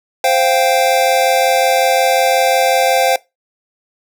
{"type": "chord", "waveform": "square", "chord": "C suspended fourth", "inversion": "none", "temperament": "equal", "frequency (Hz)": [523.3, 698.5, 784], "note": ["C5", "F5", "G5"], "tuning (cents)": [0, 0, 0], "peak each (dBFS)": -16, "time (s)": [0.24, 3.16], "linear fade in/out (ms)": 2, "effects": ["noise-tail reverb RT60 0.2 s tail -20 dB re dry"]}